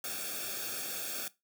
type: noise with comb filter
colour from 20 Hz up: white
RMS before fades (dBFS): -38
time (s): 0.04-1.28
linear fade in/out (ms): 2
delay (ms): 1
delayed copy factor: -1
effects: noise-tail reverb RT60 0.2 s tail -18 dB re dry